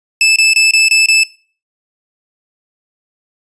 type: tone bursts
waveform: sawtooth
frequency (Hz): 2626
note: E7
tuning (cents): -7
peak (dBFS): -3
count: 6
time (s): 0.21-1.235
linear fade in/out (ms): 2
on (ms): 150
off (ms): 25
effects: noise-tail reverb RT60 0.4 s tail -21 dB re dry + resampled to 22050 Hz